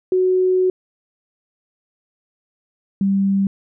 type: tone pair in turn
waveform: sine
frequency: 370 / 196 Hz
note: F#4 / G3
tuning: 0 / 0 cents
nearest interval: major seventh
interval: 1100 cents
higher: first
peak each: -13 / -14 dBFS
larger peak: first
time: 0.12-0.7 / 3.01-3.47 s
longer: first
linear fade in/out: 2 ms
effects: none